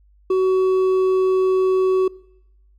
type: tone with hard clipping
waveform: triangle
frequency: 375.5 Hz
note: F#4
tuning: 26 cents sharp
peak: -16 dBFS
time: 0.3-2.08 s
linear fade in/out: 5 ms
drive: 8 dB
effects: noise-tail reverb RT60 0.8 s tail -22 dB re dry + added 50 Hz sine -51 dBFS peak until 2.78 s